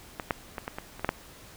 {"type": "clicks", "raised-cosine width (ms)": 0.5, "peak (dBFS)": [-17, -10, -18, -17, -19, -27, -12, -9], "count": 8, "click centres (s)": [0.198, 0.308, 0.582, 0.679, 0.785, 0.995, 1.046, 1.091], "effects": ["pink hiss -50 dBFS RMS until 1.56 s"]}